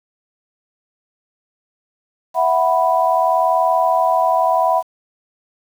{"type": "chord", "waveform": "sine", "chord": "E suspended second", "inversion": "none", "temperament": "equal", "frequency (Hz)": [659.3, 740, 987.8], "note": ["E5", "F#5", "B5"], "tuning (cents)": [0, 0, 0], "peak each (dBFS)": -17, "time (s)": [2.34, 4.83], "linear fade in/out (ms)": 50, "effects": ["7-bit"]}